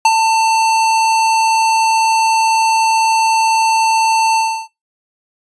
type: tone with ADSR envelope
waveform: square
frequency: 893 Hz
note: A5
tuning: 25 cents sharp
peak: -6 dBFS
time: 0.05-4.68 s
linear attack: 4 ms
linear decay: 44 ms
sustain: -5 dB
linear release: 320 ms
effects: noise-tail reverb RT60 0.2 s tail -20 dB re dry + resampled to 22050 Hz